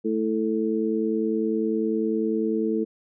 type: harmonic tone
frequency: 110 Hz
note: A2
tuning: in tune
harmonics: 2 / 3 / 4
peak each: -26 / -26 / -26 dBFS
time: 0.04-2.85 s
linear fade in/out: 20 ms
effects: none